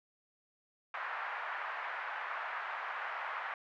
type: band-pass noise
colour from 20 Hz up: white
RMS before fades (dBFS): -40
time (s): 0.94-3.54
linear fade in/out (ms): 2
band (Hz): 750 to 1800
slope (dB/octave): 24
effects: none